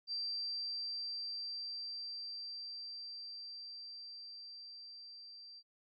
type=tone with level ramp; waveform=sine; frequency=4699 Hz; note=D8; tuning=in tune; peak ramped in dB=-36 to -51 dBFS; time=0.07-5.63 s; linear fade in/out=50 ms; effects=noise-tail reverb RT60 0.1 s tail -21 dB re dry